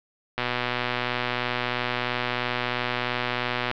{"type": "click train", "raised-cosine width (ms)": 0.3, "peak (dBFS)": -9, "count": 411, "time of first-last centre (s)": [0.38, 3.713], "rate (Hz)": 123, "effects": ["low-pass 4000 Hz 12 dB/octave"]}